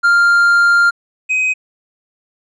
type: tone pair in turn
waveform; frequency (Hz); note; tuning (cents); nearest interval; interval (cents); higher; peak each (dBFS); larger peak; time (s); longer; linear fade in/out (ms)
triangle; 1396.9 / 2519; F6 / D#7; 0 / +21; minor seventh; 1021; second; -6 / -11; first; 0.03-0.91 / 1.29-1.54; first; 20
effects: resampled to 22050 Hz